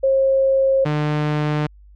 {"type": "tone pair in turn", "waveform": ["sine", "sawtooth"], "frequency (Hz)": [537, 150.17], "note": ["C5", "D3"], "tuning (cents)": [45, 39], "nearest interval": "octave + minor seventh", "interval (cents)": 2206, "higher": "first", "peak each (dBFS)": [-13, -14], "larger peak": "first", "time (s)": [[0.03, 0.85], [0.85, 1.67]], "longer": "neither", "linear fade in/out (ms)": 10, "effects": ["added 50 Hz sine -43 dBFS peak until 1.95 s", "low-pass 3000 Hz 12 dB/octave"]}